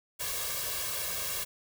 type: noise with comb filter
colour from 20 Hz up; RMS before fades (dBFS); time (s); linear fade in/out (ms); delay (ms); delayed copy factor
white; -34; 0.19-1.45; 20; 1.8; +1
effects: none